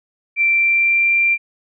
sine tone with pitch glide, 2349 to 2368 Hz, D7 to D7, 0 to +14 cents, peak -12 dBFS, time 0.36-1.38 s, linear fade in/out 50 ms, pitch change +14 cents, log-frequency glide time 0.48-1.13 s, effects none

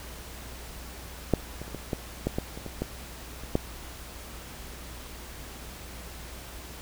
clicks, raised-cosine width 2 ms, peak -7 / -23 / -29 / -21 / -14 / -12 / -14 / -25 / -23 / -15 / -28 / -9 dBFS, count 12, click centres 1.337 / 1.616 / 1.68 / 1.747 / 1.932 / 2.27 / 2.385 / 2.575 / 2.663 / 2.82 / 3.436 / 3.554 s, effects added 60 Hz sine -44 dBFS peak until 6.81 s + pink hiss -44 dBFS RMS until 6.81 s

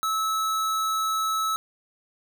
square tone, 1300 Hz, E6, 24 cents flat, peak -24 dBFS, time 0.03-1.56 s, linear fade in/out 0 ms, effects none

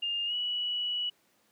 sine tone with pitch glide, 2816 to 2939 Hz, F7 to F#7, +14 to -12 cents, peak -29 dBFS, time 0.02-1.1 s, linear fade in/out 10 ms, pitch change +74 cents, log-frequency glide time 0.26-0.34 s, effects pink hiss -68 dBFS RMS until 1.51 s + high-pass 200 Hz 12 dB/octave

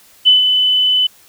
sine tone with ADSR envelope, 3010 Hz, F#7, 29 cents sharp, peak -4 dBFS, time 0.25-1.07 s, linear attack 26 ms, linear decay 140 ms, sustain -6 dB, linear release 7 ms, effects white hiss -47 dBFS RMS until 1.28 s

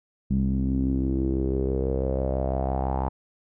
sawtooth tone with low-pass filter sweep, 66 Hz, C2, 16 cents sharp, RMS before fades -25 dBFS, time 0.3-3.09 s, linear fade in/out 10 ms, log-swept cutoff 200 to 890 Hz, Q 5.4, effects none

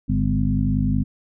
harmonic tone with a mistuned harmonic, 50.8 Hz, G#1, 38 cents flat, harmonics 1 / 2 / 3 / 4 / 5, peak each -24 / -24 / -24 / -24 / -24 dBFS, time 0.08-1.04 s, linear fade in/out 20 ms, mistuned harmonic 3, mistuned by -65 cents, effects none

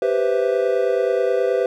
triangle chord, C major seventh, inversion second, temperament equal, 392 / 493.9 / 523.3 / 659.3 Hz, G4 / B4 / C5 / E5, 0 / 0 / 0 / 0 cents, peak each -20 / -18 / -21 / -24 dBFS, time 0.02-1.66 s, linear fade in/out 2 ms, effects none

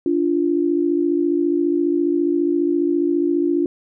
sine tone pair together, 290.9 / 345.6 Hz, D4 / F4, -16 / -18 cents, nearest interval minor third, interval 298 cents, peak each -19 / -18 dBFS, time 0.06-3.66 s, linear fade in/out 2 ms, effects none

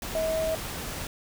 sine tone in noise, 640 Hz, D#5, 49 cents sharp, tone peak -25 dBFS, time 0.15-0.55 s, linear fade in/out 2 ms, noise pink, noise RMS -35 dBFS, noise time 0.02-1.07 s, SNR +7 dB, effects none

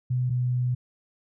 sine tone pair in turn, 125.7 / 124.54 Hz, B2 / B2, +31 / +15 cents, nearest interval unison, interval 16 cents, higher first, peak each -22 dBFS, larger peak neither, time 0.1-0.3 / 0.3-0.75 s, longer second, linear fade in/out 10 ms, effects none

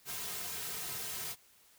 white noise with comb filter, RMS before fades -40 dBFS, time 0.05-1.36 s, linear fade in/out 50 ms, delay 3.5 ms, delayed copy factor -0.75, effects white hiss -64 dBFS RMS until 1.78 s

